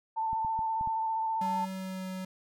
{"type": "tone with vibrato", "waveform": "sine", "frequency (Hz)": 890, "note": "A5", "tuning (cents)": 20, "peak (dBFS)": -28, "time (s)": [0.16, 1.66], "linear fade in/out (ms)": 20, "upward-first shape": "square", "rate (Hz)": 15, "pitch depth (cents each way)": 15}
{"type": "clicks", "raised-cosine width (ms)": 5, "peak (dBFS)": -31, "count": 5, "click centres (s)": [0.331, 0.448, 0.591, 0.811, 0.874]}
{"type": "tone with pitch glide", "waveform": "square", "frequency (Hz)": [190.7, 186.99], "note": ["G3", "F#3"], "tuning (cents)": [-47, 19], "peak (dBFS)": -36, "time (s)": [1.41, 2.25], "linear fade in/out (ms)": 5, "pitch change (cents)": -34, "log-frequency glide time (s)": [1.56, 2.07]}
{"effects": []}